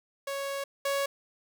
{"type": "tone pair in turn", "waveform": "sawtooth", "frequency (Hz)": [554.4, 557], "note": ["C#5", "C#5"], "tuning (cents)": [0, 8], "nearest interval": "unison", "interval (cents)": 8, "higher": "second", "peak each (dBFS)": [-28, -23], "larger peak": "second", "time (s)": [[0.27, 0.64], [0.85, 1.06]], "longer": "first", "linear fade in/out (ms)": 5, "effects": []}